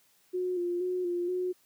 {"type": "tone with vibrato", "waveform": "sine", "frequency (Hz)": 357.3, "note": "F4", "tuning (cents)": 40, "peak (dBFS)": -28, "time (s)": [0.33, 1.53], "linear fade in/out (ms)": 20, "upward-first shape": "square", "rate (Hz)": 2.1, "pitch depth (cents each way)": 33, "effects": ["white hiss -66 dBFS RMS until 1.65 s", "high-pass 100 Hz 12 dB/octave"]}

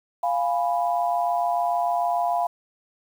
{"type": "chord", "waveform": "sine", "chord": "F diminished", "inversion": "none", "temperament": "equal with one note detuned", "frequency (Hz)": [698.5, 825.3, 987.8], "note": ["F5", "Ab5", "Cb6"], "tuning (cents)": [0, -11, 0], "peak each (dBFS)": [-22, -28, -28], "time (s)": [0.23, 2.47], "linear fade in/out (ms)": 5, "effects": ["8-bit"]}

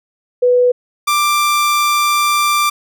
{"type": "tone pair in turn", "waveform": ["sine", "sawtooth"], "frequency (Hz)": [493.9, 1181.2], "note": ["B4", "D6"], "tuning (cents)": [0, 10], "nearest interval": "octave + minor third", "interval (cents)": 1510, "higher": "second", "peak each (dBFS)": -8, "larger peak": "neither", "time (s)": [[0.42, 0.72], [1.07, 2.7]], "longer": "second", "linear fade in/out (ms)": 10, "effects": []}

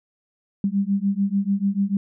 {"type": "beating tone pair", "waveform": "sine", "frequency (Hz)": [195.1, 201.9], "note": ["G3", "G#3"], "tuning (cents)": [-8, -49], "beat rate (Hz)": 6.8, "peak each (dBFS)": -22, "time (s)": [0.64, 1.97], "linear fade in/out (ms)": 2, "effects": []}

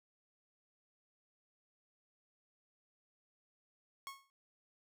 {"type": "tone with exponential decay", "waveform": "sawtooth", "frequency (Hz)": 1095, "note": "C#6", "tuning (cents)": -22, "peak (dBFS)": -37, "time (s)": [4.07, 4.3], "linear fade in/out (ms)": 0, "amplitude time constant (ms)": 50, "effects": []}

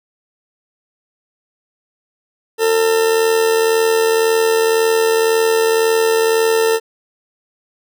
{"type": "tone with amplitude modulation", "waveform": "40% pulse", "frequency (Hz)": 450, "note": "A4", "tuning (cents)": 39, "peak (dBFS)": -9, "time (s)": [2.58, 6.8], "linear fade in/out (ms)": 50, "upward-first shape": "sine", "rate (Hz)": 81.9, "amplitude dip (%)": 45, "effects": []}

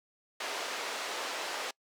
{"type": "band-pass noise", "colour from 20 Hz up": "pink", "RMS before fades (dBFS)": -37, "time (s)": [0.4, 1.71], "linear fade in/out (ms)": 5, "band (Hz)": [490, 5900], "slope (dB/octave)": 12, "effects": ["noise-tail reverb RT60 0.1 s tail -26 dB re dry", "high-pass 300 Hz 12 dB/octave"]}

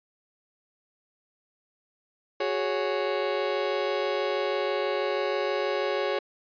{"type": "chord", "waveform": "35% pulse", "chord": "F# suspended second", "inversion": "none", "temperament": "just", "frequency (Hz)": [370, 416.2, 555], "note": ["F#4", "G#4", "C#5"], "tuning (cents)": [0, 4, 2], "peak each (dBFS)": [-30, -28, -27], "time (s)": [2.4, 6.19], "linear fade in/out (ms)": 5, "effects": ["resampled to 11025 Hz"]}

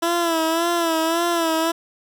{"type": "tone with vibrato", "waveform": "15% pulse", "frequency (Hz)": 332.7, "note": "E4", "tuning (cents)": 16, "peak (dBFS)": -12, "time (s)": [0.02, 1.72], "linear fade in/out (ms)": 10, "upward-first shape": "sine", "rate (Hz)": 1.8, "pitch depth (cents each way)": 63, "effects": []}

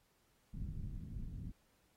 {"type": "low-pass noise", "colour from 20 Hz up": "pink", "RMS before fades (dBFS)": -44, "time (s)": [0.53, 1.52], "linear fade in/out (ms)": 10, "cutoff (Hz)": 200, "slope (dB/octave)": 24, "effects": ["pink hiss -75 dBFS RMS until 1.96 s", "AAC 48 kbps"]}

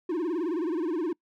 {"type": "tone with vibrato", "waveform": "triangle", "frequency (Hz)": 334.1, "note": "E4", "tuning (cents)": 23, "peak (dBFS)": -24, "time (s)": [0.09, 1.13], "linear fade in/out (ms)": 5, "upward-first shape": "sine", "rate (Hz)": 19, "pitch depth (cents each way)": 170, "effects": ["noise-tail reverb RT60 0.1 s tail -25 dB re dry"]}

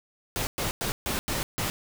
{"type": "noise bursts at uneven times", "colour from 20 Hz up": "pink", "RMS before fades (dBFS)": -29, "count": 6, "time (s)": [[0.36, 0.47], [0.58, 0.71], [0.81, 0.92], [1.06, 1.19], [1.28, 1.43], [1.58, 1.7]], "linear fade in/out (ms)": 0, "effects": []}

